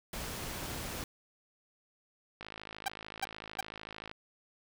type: noise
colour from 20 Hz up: pink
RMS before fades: -40 dBFS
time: 0.13-1.04 s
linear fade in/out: 2 ms
type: click train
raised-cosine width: 0.3 ms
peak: -27 dBFS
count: 92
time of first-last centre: 2.41-4.114 s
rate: 53.4 Hz
type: tone bursts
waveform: sawtooth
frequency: 784 Hz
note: G5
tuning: in tune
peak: -26 dBFS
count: 3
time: 2.86-3.609 s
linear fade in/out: 5 ms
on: 23 ms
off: 340 ms
effects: none